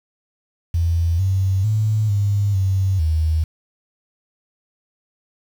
sine tone with pitch steps, 84.3 / 95.5 / 107.9 / 101.4 / 95.7 / 79.3 Hz, E2 / G2 / A2 / G#2 / G2 / D#2, +39 / -45 / -33 / -41 / -41 / +33 cents, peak -15 dBFS, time 0.74-3.44 s, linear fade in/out 5 ms, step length 450 ms, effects 7-bit

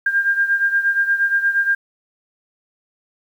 sine beating tone pair, 1600 / 1608.5 Hz, G6 / G6, +35 / +44 cents, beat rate 8.5 Hz, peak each -16 / -21 dBFS, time 0.06-1.75 s, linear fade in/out 5 ms, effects 8-bit

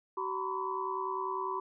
sine tone cluster, 379.3 / 935 / 1005 / 1136 Hz, F#4 / A#5 / B5 / C#6, +43 / +5 / +30 / +42 cents, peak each -38 / -40 / -35 / -40 dBFS, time 0.17-1.6 s, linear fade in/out 5 ms, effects none

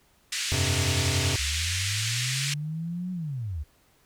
pink band-pass noise, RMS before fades -30 dBFS, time 0.32-2.54 s, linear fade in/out 5 ms, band 2000 to 8600 Hz, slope 24 dB/octave
square chord, F suspended second, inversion none, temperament equal, 87.31 / 98 / 130.81 Hz, F2 / G2 / C3, 0 / 0 / 0 cents, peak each -29 / -30 / -30 dBFS, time 0.52-1.36 s, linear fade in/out 0 ms
sine linear two-way sweep, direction up then down, 65.9 to 185 to 65.9 Hz, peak -29 dBFS, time 1.38-3.64 s, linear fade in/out 20 ms, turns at 3.12 s
effects pink hiss -63 dBFS RMS until 4.05 s

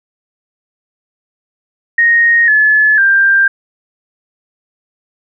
sine tone with pitch steps, 1864.7 / 1719.8 / 1586.2 Hz, A#6 / A6 / G6, 0 / -40 / +20 cents, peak -6 dBFS, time 1.98-3.48 s, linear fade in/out 5 ms, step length 500 ms, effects none

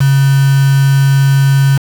sine tone with quantisation, 137.2 Hz, C#3, 17 cents flat, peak -6 dBFS, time 0-1.78 s, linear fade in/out 10 ms, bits 3, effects none

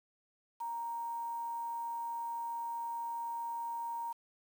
sine tone with quantisation, 932.3 Hz, A#5, in tune, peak -36 dBFS, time 0.6-4.13 s, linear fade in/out 10 ms, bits 9, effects none

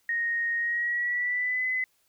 sine tone with pitch glide, 1864.7 to 2022 Hz, A#6 to B6, 0 to +40 cents, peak -25 dBFS, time 0.09-1.84 s, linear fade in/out 2 ms, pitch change +140 cents, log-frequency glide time 0.57-1.67 s, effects white hiss -69 dBFS RMS until 2.08 s

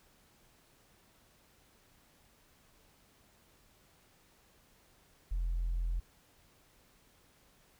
sine tone, 42.63 Hz, F1, 41 cents flat, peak -29 dBFS, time 5.31-6 s, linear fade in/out 10 ms, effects tanh soft clip ceiling -28 dBFS + pink hiss -66 dBFS RMS until 7.79 s

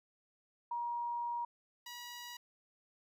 sine / 10% pulse tone pair in turn, 950 / 966 Hz, A#5 / B5, +33 / -39 cents, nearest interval unison, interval 28 cents, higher second, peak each -35 / -37 dBFS, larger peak first, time 0.71-1.45 / 1.86-2.37 s, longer first, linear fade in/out 5 ms, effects none

